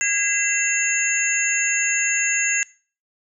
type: tone cluster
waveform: sine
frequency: 1638 / 2031 / 2697 / 6530 / 7090 Hz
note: G#6 / B6 / E7 / G#8 / A8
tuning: -24 / +48 / +39 / -30 / +12 cents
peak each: -25 dBFS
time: 0.01-2.63 s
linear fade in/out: 0 ms
effects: noise-tail reverb RT60 0.4 s tail -22 dB re dry